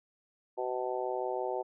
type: harmonic tone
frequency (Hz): 126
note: B2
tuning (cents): +35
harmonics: 3 / 4 / 5 / 6 / 7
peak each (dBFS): -36 / -37 / -38 / -39 / -39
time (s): 0.57-1.63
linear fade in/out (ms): 20
effects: none